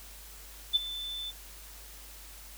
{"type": "tone with ADSR envelope", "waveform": "sine", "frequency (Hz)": 3524, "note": "A7", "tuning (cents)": 2, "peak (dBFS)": -19, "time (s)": [0.73, 1.32], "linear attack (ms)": 26, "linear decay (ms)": 19, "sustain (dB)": -16, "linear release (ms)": 28, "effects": ["added 50 Hz sine -50 dBFS peak until 2.57 s", "white hiss -50 dBFS RMS until 2.57 s"]}